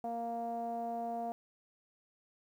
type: tone with low-pass filter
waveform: sawtooth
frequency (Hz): 233.1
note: A#3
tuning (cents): 0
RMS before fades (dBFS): -38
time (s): 0.04-1.32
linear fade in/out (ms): 0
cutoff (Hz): 740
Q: 9.9
effects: 11-bit